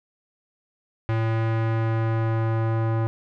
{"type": "tone with low-pass filter sweep", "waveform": "square", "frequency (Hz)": 112.6, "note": "A2", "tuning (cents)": 40, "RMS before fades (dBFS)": -23, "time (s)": [1.09, 3.07], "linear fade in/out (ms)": 0, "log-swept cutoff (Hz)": [2100, 1200], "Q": 1.1, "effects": []}